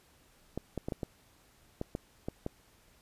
clicks, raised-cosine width 2 ms, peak -21 dBFS, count 9, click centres 0.576 / 0.777 / 0.885 / 0.922 / 1.032 / 1.814 / 1.951 / 2.285 / 2.464 s, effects pink hiss -64 dBFS RMS until 3.01 s + resampled to 32000 Hz

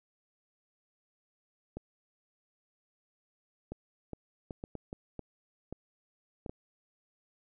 clicks, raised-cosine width 2 ms, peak -26 dBFS, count 11, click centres 1.77 / 3.72 / 4.133 / 4.508 / 4.639 / 4.753 / 4.929 / 5.193 / 5.726 / 6.462 / 6.495 s, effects none

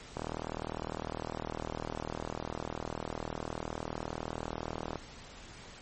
click train, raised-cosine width 1 ms, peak -21 dBFS, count 192, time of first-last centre 0.17-4.957 s, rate 39.9 Hz, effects pink hiss -50 dBFS RMS until 5.81 s + MP3 32 kbps

